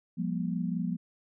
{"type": "tone cluster", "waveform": "sine", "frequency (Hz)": [175.7, 200.8, 239.1], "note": ["F3", "G3", "A#3"], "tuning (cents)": [11, 42, 44], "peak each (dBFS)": [-31, -35, -34], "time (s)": [0.17, 0.97], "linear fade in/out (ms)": 20, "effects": []}